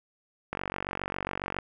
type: click train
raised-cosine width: 0.5 ms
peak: -16 dBFS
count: 51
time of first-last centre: 0.53-1.587 s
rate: 47.3 Hz
effects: none